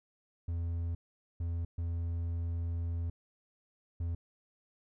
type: tone bursts at uneven times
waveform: triangle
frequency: 84.6 Hz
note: E2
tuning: 45 cents sharp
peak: -30 dBFS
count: 4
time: 0.48-0.95 / 1.4-1.65 / 1.78-3.1 / 4-4.15 s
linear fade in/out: 5 ms
effects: none